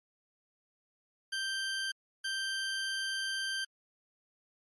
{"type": "tone bursts at uneven times", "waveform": "20% pulse", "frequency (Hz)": 1568, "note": "G6", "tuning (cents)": 0, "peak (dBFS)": -28, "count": 2, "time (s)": [[1.32, 1.92], [2.24, 3.65]], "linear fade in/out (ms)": 10, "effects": ["MP3 48 kbps"]}